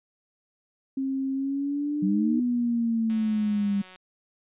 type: tone with pitch glide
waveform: sine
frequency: 268.1 to 308 Hz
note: C4 to D#4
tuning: +42 to -17 cents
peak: -25 dBFS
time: 0.97-2.4 s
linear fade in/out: 5 ms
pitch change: +241 cents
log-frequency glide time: 1.34-2.22 s
type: linear two-way sweep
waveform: sine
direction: up then down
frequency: 185 to 246.9 to 198.2 Hz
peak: -22 dBFS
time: 2.02-3.82 s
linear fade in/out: 10 ms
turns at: 2.4 s
type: click train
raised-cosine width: 0.2 ms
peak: -30 dBFS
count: 160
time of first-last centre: 3.1-3.959 s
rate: 185 Hz
effects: resampled to 8000 Hz